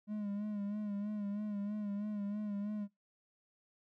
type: tone with vibrato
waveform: triangle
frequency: 206.4 Hz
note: G#3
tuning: 10 cents flat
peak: -34 dBFS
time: 0.07-2.88 s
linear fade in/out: 50 ms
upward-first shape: sine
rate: 3.1 Hz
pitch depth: 49 cents each way
effects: noise-tail reverb RT60 0.2 s tail -22 dB re dry